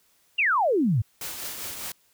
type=exponential sweep; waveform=sine; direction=down; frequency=2902 to 97.5 Hz; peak=-19 dBFS; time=0.38-1.02 s; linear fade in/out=10 ms
type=noise with tremolo; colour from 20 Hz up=white; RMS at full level=-33 dBFS; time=1.21-1.92 s; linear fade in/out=2 ms; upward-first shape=triangle; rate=5 Hz; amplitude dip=45%
effects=white hiss -64 dBFS RMS until 2.13 s